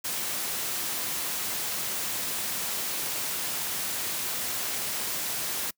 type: noise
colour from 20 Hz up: white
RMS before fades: -31 dBFS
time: 0.04-5.71 s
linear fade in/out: 10 ms
effects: noise-tail reverb RT60 0.1 s tail -26 dB re dry + high-pass 100 Hz 12 dB/octave